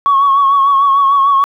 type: tone with vibrato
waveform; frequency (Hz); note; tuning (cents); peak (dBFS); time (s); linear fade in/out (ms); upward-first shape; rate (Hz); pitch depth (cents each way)
sine; 1108.7; C#6; 0; -6; 0.06-1.44; 0; triangle; 6.7; 50
effects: tanh soft clip ceiling -3 dBFS + 8-bit